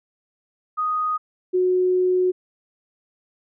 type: tone pair in turn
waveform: sine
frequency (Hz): 1244.5 / 366.1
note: D#6 / F#4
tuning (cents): 0 / -18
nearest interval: octave + major sixth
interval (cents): 2118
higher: first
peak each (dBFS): -20 / -16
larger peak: second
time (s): 0.77-1.18 / 1.53-2.32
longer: second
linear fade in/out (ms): 20
effects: none